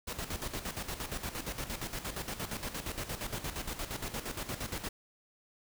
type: noise with tremolo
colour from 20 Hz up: pink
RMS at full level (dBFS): -37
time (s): 0.07-4.89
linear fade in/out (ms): 10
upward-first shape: square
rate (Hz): 8.6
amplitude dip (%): 65
effects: none